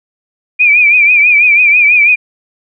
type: tone with vibrato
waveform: sine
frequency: 2397 Hz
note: D7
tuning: 35 cents sharp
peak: -4 dBFS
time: 0.59-2.16 s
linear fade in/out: 20 ms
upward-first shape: triangle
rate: 6.1 Hz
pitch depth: 96 cents each way
effects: none